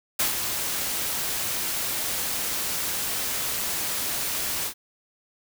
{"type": "noise with ADSR envelope", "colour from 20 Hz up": "white", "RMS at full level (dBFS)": -22, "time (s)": [0.19, 4.74], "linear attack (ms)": 8, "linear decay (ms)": 130, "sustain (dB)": -6, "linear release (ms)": 80, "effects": []}